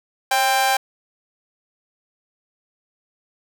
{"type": "tone with amplitude modulation", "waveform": "sawtooth", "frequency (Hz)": 790, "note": "G5", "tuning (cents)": 13, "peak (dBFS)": -9, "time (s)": [0.31, 0.77], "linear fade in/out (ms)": 5, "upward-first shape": "sine", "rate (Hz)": 244, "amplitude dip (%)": 70, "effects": []}